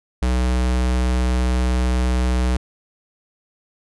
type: tone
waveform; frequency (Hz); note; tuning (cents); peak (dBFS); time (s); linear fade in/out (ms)
square; 62.3; B1; +16; -17; 0.22-2.57; 5
effects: resampled to 24000 Hz